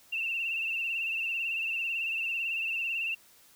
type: tone with vibrato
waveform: sine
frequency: 2697 Hz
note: E7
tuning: 39 cents sharp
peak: -29 dBFS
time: 0.12-3.15 s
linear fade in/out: 10 ms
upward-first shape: sine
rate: 18 Hz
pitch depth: 56 cents each way
effects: white hiss -59 dBFS RMS until 3.55 s